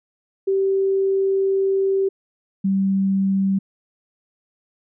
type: tone pair in turn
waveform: sine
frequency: 387.9 / 193.95 Hz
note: G4 / G3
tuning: -18 / -18 cents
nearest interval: octave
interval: 1200 cents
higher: first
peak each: -16 / -16 dBFS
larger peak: neither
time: 0.47-2.09 / 2.64-3.59 s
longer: first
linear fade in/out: 10 ms
effects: none